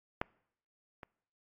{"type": "clicks", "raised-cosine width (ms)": 0.5, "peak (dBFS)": [-16, -30], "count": 2, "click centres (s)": [0.215, 1.032], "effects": ["noise-tail reverb RT60 0.7 s tail -25 dB re dry", "AAC 48 kbps"]}